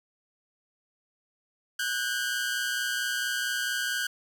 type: tone pair together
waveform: sawtooth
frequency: 1475.6 / 1600 Hz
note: F#6 / G6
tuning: -5 / +35 cents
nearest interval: minor second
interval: 140 cents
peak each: -27 / -27 dBFS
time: 1.79-4.07 s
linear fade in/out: 5 ms
effects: none